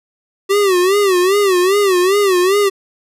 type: tone with vibrato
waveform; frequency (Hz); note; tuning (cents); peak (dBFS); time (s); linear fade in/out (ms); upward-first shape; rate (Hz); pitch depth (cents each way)
square; 382.7; G4; -42; -11; 0.49-2.7; 20; sine; 2.5; 130
effects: resampled to 32000 Hz